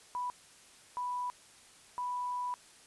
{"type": "tone bursts at uneven times", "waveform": "sine", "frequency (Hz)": 987, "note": "B5", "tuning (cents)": -1, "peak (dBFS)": -33, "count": 3, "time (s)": [[0.15, 0.3], [0.97, 1.3], [1.98, 2.54]], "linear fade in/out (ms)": 0, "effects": ["white hiss -58 dBFS RMS until 2.86 s", "resampled to 24000 Hz"]}